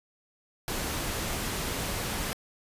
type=noise; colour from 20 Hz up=pink; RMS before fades=-32 dBFS; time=0.68-2.33 s; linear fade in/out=0 ms; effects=resampled to 32000 Hz